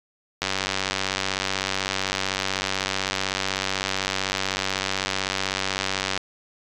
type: click train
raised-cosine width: 0.2 ms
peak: -6 dBFS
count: 553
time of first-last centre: 0.42-6.176 s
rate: 95.9 Hz
effects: resampled to 24000 Hz